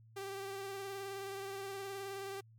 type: tone with vibrato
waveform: sawtooth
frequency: 392 Hz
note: G4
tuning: in tune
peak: -37 dBFS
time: 0.16-2.41 s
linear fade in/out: 10 ms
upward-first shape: sine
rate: 19 Hz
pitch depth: 28 cents each way
effects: added 112 Hz sine -58 dBFS peak until 2.58 s + MP3 96 kbps